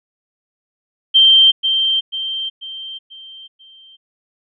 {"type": "tone with echo", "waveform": "sine", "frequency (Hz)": 3141, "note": "G7", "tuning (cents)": 3, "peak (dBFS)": -6, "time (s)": [1.14, 1.52], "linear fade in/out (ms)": 20, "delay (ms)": 490, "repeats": 5, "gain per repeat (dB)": -7, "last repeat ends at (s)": 3.97, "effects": []}